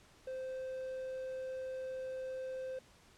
triangle tone, 520 Hz, C5, 11 cents flat, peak -37 dBFS, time 0.27-2.79 s, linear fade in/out 5 ms, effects pink hiss -63 dBFS RMS until 3.17 s + low-pass 9000 Hz 12 dB/octave

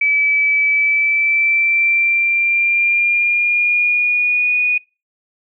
sine tone with pitch glide, 2300 to 2465 Hz, D7 to D#7, -37 to -17 cents, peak -12 dBFS, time 0.01-4.78 s, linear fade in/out 5 ms, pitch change +120 cents, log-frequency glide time 0.71-4.56 s, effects noise-tail reverb RT60 0.3 s tail -25 dB re dry

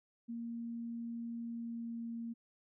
sine tone with pitch glide, 233.1 to 231.6 Hz, A#3 to A#3, 0 to -11 cents, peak -39 dBFS, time 0.28-2.34 s, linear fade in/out 20 ms, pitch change -11 cents, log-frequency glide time 1.42-2.07 s, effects none

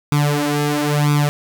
sawtooth tone with flanger, 146.83 Hz, D3, in tune, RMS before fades -17 dBFS, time 0.12-1.29 s, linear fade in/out 0 ms, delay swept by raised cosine 0.83 to 4.43 ms, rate 1 Hz, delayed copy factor +0.85, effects none

